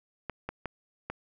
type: clicks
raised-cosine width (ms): 0.5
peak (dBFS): -19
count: 4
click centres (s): 0.297 / 0.49 / 0.657 / 1.1
effects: none